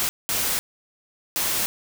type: noise bursts at uneven times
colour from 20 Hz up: white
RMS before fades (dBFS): -24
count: 3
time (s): 0-0.09 / 0.29-0.59 / 1.36-1.66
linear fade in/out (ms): 0
effects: none